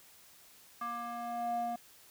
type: tone with band-pass filter sweep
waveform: square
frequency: 236.7 Hz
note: A#3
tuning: 27 cents sharp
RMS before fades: -37 dBFS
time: 0.81-1.76 s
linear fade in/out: 5 ms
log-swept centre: 1200 to 610 Hz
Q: 4.6
effects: white hiss -59 dBFS RMS until 2.1 s